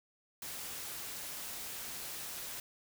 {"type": "noise", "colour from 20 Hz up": "white", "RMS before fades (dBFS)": -43, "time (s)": [0.42, 2.6], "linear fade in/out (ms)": 2, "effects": []}